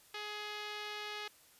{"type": "tone with low-pass filter", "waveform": "5% pulse", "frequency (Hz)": 419.3, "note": "G#4", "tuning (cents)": 17, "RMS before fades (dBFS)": -43, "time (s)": [0.14, 1.28], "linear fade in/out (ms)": 5, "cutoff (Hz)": 4200, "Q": 0.87, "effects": ["white hiss -63 dBFS RMS until 1.59 s", "resampled to 32000 Hz"]}